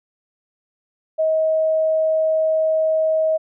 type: tone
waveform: sine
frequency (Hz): 634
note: D#5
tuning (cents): +32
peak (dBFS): -15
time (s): 1.18-3.38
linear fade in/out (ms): 20
effects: none